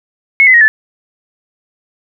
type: tone with pitch steps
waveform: sine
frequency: 2186 / 2028 / 1881.2 / 1745.1 Hz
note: C#7 / B6 / A#6 / A6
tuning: -25 / +45 / +15 / -15 cents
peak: -3 dBFS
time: 0.4-0.68 s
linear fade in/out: 0 ms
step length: 70 ms
effects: none